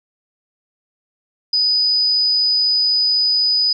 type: tone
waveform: sine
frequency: 4978 Hz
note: D#8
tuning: in tune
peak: -13 dBFS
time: 1.53-3.73 s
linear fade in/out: 5 ms
effects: none